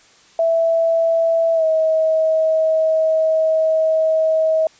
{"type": "tone with pitch glide", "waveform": "sine", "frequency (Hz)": [660, 637.1], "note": ["E5", "D#5"], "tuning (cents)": [2, 41], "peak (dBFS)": -13, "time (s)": [0.39, 4.67], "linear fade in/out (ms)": 2, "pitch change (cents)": -61, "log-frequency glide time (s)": [1.54, 1.64], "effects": ["white hiss -50 dBFS RMS until 4.79 s", "resampled to 16000 Hz"]}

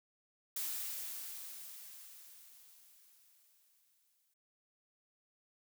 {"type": "noise with exponential decay", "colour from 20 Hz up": "blue", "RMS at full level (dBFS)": -38, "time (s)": [0.56, 4.34], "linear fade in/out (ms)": 5, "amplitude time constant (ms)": 820, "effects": []}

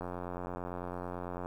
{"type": "click train", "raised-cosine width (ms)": 1, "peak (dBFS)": -25, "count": 130, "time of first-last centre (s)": [0.01, 1.459], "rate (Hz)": 89, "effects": ["10-bit"]}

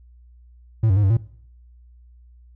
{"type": "tone with pitch steps", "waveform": "triangle", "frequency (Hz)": [111.2, 94.3, 103.8, 96.2, 114.2], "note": ["A2", "F#2", "G#2", "G2", "A#2"], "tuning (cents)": [19, 33, 0, -32, -35], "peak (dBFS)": -12, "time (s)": [0.83, 1.17], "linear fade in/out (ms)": 5, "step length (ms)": 68, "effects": ["noise-tail reverb RT60 0.6 s tail -20 dB re dry", "added 60 Hz sine -46 dBFS peak until 2.55 s"]}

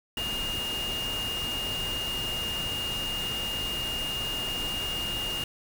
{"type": "tone in noise", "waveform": "sine", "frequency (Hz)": 2835, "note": "F7", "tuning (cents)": 25, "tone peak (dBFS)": -30, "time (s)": [0.17, 5.44], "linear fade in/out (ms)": 2, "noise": "pink", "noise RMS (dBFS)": -36, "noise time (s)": [0.17, 5.44], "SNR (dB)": 3, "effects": []}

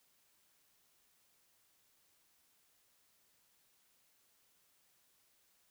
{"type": "silence", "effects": ["white hiss -73 dBFS RMS until 5.7 s"]}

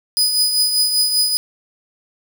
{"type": "tone with tremolo", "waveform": "sawtooth", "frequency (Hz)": 4978, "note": "D#8", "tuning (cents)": 0, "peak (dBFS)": -9, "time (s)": [0.17, 1.37], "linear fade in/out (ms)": 0, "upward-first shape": "triangle", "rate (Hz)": 5.1, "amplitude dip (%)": 55, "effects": ["7-bit"]}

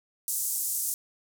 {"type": "band-pass noise", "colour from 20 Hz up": "white", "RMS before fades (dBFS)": -30, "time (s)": [0.28, 0.94], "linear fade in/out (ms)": 0, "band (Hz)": [6800, 14000], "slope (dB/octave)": 24, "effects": []}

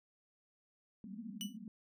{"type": "band-pass noise", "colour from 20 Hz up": "white", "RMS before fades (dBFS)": -47, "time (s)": [1.04, 1.68], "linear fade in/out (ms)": 2, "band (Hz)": [190, 240], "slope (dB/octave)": 96}
{"type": "tone with exponential decay", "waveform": "sawtooth", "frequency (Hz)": 2960, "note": "F#7", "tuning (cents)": 0, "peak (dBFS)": -34, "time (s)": [1.41, 1.57], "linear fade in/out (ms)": 0, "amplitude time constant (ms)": 33}
{"effects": []}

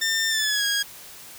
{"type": "tone with pitch glide", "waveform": "15% pulse", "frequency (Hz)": [1800, 1641.1], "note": ["A6", "G#6"], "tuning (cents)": [39, -21], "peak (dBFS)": -15, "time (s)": [0.01, 0.83], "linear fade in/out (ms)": 10, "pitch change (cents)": -160, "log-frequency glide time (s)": [0.29, 0.65], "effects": ["white hiss -43 dBFS RMS until 1.38 s"]}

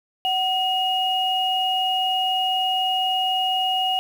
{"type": "tone pair together", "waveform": "sine", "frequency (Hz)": [750, 2874], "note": ["F#5", "F7"], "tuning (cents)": [23, 49], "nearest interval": "octave + major seventh", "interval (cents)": 2326, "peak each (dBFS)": -22, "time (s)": [0.25, 3.99], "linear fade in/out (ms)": 0, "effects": ["7-bit"]}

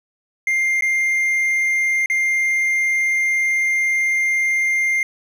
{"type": "tone with dropouts", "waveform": "triangle", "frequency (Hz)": 2106, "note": "C7", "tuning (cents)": 11, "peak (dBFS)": -14, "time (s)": [0.47, 5.03], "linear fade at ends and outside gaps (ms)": 2, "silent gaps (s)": [[0.809, 0.822], [2.06, 2.099]], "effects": []}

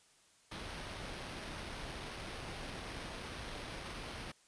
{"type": "noise with sample-and-hold", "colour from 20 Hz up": "pink", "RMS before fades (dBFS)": -45, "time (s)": [0.51, 4.32], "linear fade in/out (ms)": 10, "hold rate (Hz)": 7350, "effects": ["white hiss -67 dBFS RMS until 4.47 s", "resampled to 22050 Hz"]}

